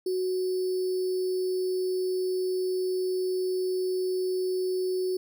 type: tone with sample-and-hold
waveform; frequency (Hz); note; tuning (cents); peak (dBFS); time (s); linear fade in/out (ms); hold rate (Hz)
sine; 370; F#4; 0; -25; 0.06-5.17; 5; 4900
effects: none